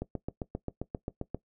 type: click train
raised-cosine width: 2 ms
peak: -20 dBFS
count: 11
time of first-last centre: 0.02-1.346 s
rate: 7.54 Hz
effects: noise-tail reverb RT60 0.1 s tail -18 dB re dry